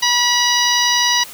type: harmonic tone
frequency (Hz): 971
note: B5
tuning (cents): -30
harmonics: 1 / 2 / 3 / 4 / 5 / 6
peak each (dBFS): -20 / -20 / -20 / -20 / -20 / -20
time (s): 0.02-1.24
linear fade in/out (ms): 10
effects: white hiss -36 dBFS RMS until 1.33 s + high-pass 60 Hz 12 dB/octave